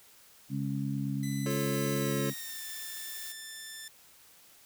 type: harmonic tone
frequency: 69 Hz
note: C#2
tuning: 7 cents flat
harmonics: 2 / 3 / 4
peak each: -33 / -35 / -36 dBFS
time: 0.49-2.34 s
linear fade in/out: 50 ms
type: tone with pitch glide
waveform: 10% pulse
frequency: 2000 to 1771.5 Hz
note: B6 to A6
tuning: +21 to +11 cents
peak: -33 dBFS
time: 1.23-3.88 s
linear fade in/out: 2 ms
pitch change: -210 cents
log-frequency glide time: 1.94-2.63 s
type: chord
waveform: square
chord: F augmented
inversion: none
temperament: just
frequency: 349.2 / 436.5 / 545.7 Hz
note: F4 / A4 / C#5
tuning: 0 / -14 / -27 cents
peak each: -38 / -37 / -39 dBFS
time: 1.46-2.3 s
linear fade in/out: 2 ms
type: noise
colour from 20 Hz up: blue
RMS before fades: -43 dBFS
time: 1.5-3.32 s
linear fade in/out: 2 ms
effects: white hiss -58 dBFS RMS until 4.65 s